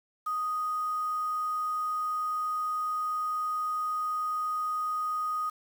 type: tone with quantisation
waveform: sine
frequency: 1244.5 Hz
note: D#6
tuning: in tune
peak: -28 dBFS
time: 0.26-5.5 s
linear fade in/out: 10 ms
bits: 8
effects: none